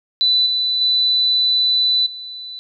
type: tone with level steps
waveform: sine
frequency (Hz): 3988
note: B7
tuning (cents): +16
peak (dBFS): -12 / -16 / -13 / -29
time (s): 0.21-2.59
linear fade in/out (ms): 0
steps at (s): 0.46 / 0.81 / 2.06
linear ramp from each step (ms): 5
effects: none